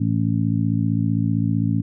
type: harmonic tone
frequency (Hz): 55.5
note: A1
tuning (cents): +16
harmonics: 2 / 3 / 4 / 5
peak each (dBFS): -21 / -23 / -24 / -25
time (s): 0-1.82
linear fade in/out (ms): 10
effects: none